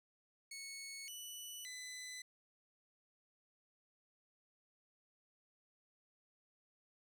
15% pulse tone with pitch steps, 2205 / 2965 / 2006 Hz, C#7 / F#7 / B6, -10 / +3 / +26 cents, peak -40 dBFS, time 0.51-2.22 s, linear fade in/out 5 ms, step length 570 ms, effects none

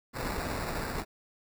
pink noise with sample-and-hold, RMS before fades -34 dBFS, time 0.13-1.05 s, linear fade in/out 50 ms, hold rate 3150 Hz, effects none

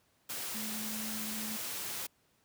sine tone in noise, 216.6 Hz, A3, 27 cents flat, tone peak -41 dBFS, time 0.54-1.57 s, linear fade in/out 10 ms, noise white, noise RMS -39 dBFS, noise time 0.29-2.07 s, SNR -5 dB, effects pink hiss -71 dBFS RMS until 2.44 s + high-pass 80 Hz 12 dB/octave

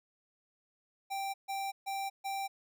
square tone bursts, 784 Hz, G5, in tune, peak -35 dBFS, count 4, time 1.1-2.48 s, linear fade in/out 20 ms, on 240 ms, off 140 ms, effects none

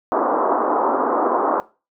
white band-pass noise, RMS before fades -19 dBFS, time 0.12-1.6 s, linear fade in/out 0 ms, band 250 to 1200 Hz, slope 48 dB/octave, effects noise-tail reverb RT60 0.3 s tail -19 dB re dry

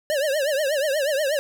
square tone with vibrato, 577 Hz, D5, 31 cents flat, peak -21 dBFS, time 0.1-1.39 s, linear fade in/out 0 ms, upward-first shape triangle, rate 8.3 Hz, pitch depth 180 cents each way, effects none

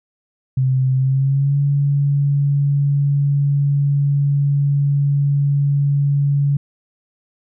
sine tone with pitch glide, 130.81 to 141.83 Hz, C3 to C#3, 0 to +40 cents, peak -13 dBFS, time 0.57-6.57 s, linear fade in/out 5 ms, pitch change +140 cents, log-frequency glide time 0.95-1.57 s, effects none

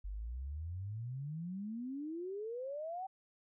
sine exponential sweep, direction up, 46.51 to 778 Hz, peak -39 dBFS, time 0.04-3.07 s, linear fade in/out 10 ms, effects none

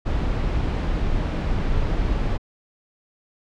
brown noise, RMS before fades -22 dBFS, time 0.05-2.38 s, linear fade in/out 20 ms, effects low-pass 4000 Hz 12 dB/octave

